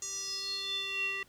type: tone with band-pass filter sweep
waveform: square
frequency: 391 Hz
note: G4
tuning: 4 cents flat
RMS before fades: -36 dBFS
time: 0.02-1.23 s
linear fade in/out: 2 ms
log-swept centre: 6700 to 2300 Hz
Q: 8.6
effects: pink hiss -63 dBFS RMS until 1.28 s